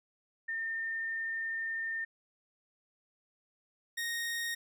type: tone pair in turn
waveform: sine / sawtooth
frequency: 1812 / 1861.9 Hz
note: A#6 / A#6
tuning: -50 / -3 cents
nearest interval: unison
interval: 47 cents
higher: second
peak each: -33 / -30 dBFS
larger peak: second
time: 0.48-2.05 / 3.97-4.55 s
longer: first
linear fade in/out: 10 ms
effects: none